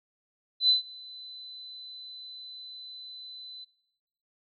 sine tone with ADSR envelope, 4017 Hz, B7, 29 cents sharp, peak -17 dBFS, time 0.6-3.65 s, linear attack 91 ms, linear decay 130 ms, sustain -24 dB, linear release 15 ms, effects noise-tail reverb RT60 1.0 s tail -24 dB re dry

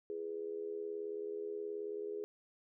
sine tone with amplitude modulation, 415.3 Hz, G#4, in tune, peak -35 dBFS, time 0.1-2.24 s, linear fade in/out 0 ms, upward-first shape sine, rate 78.7 Hz, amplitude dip 75%, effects none

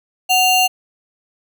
square ring-modulated tone, 1760 Hz, A6, in tune, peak -9 dBFS, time 0.29-0.68 s, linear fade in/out 20 ms, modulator 1020 Hz, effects none

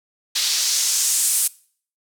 white noise with band-pass filter sweep, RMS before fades -20 dBFS, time 0.35-1.48 s, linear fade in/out 10 ms, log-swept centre 4300 to 9700 Hz, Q 1.7, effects noise-tail reverb RT60 0.5 s tail -22 dB re dry

